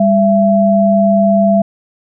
sine tone pair together, 199.49 / 671 Hz, G3 / E5, +31 / +31 cents, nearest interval octave + major sixth, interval 2100 cents, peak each -10 dBFS, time 0-1.62 s, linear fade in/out 5 ms, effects none

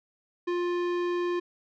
sine tone with tanh clipping, 351.6 Hz, F4, 12 cents sharp, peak -28 dBFS, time 0.47-1.4 s, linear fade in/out 10 ms, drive 17 dB, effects none

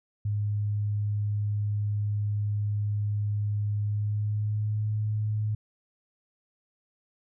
sine tone with pitch glide, 103.83 to 106.81 Hz, G#2 to G#2, 0 to +49 cents, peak -25 dBFS, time 0.25-5.55 s, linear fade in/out 5 ms, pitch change +49 cents, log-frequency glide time 3.81-4.89 s, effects none

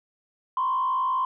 sine tone with frequency modulation, 1039 Hz, C6, 12 cents flat, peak -21 dBFS, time 0.57-1.25 s, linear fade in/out 2 ms, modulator 55.5 Hz, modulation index 0.76, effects tanh soft clip ceiling -17 dBFS

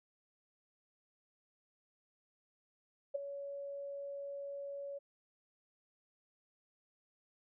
sine tone with ADSR envelope, 562 Hz, C#5, 24 cents sharp, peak -30 dBFS, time 3.14-4.99 s, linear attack 14 ms, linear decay 11 ms, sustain -11 dB, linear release 16 ms, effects none

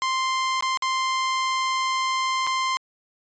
sawtooth tone with dropouts, 1046.5 Hz, C6, in tune, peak -18 dBFS, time 0.02-2.77 s, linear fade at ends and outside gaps 0 ms, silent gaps 0.608-0.625 / 0.773-0.823 / 2.467-2.472 s, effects resampled to 16000 Hz

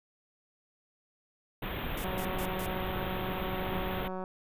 pink band-stop noise, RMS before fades -36 dBFS, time 1.62-4.08 s, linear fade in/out 5 ms, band 3700 to 13000 Hz, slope 96 dB/octave
violet noise bursts, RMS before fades -40 dBFS, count 4, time 1.97-2.664 s, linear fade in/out 5 ms, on 76 ms, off 130 ms
click train, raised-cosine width 1 ms, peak -25 dBFS, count 410, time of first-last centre 2.04-4.239 s, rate 186 Hz
effects resampled to 32000 Hz

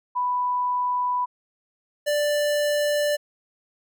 sine / square tone pair in turn, 990 / 588.7 Hz, B5 / D5, +4 / +4 cents, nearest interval major sixth, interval 900 cents, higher first, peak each -21 dBFS, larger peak neither, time 0.15-1.26 / 2.06-3.17 s, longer neither, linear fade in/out 20 ms, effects none

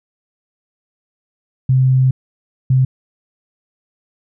sine tone bursts at uneven times, 130.3 Hz, C3, 7 cents flat, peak -9 dBFS, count 2, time 1.69-2.11 / 2.7-2.85 s, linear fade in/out 5 ms, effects none

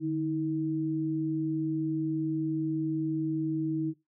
sine tone pair together, 150 / 318.4 Hz, D3 / D#4, +37 / +40 cents, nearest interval octave + minor second, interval 1303 cents, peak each -33 / -28 dBFS, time 0-3.94 s, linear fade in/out 50 ms, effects noise-tail reverb RT60 0.2 s tail -18 dB re dry

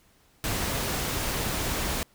pink noise, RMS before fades -29 dBFS, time 0.44-2.03 s, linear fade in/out 0 ms, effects pink hiss -62 dBFS RMS until 2.14 s

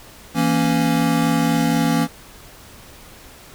square chord, A# diminished, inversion second, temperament equal with one note detuned, 166.34 / 233.1 / 277.2 Hz, E3 / A#3 / C#4, +16 / 0 / 0 cents, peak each -21 dBFS, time 0.34-2.08 s, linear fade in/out 50 ms, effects pink hiss -43 dBFS RMS until 3.54 s

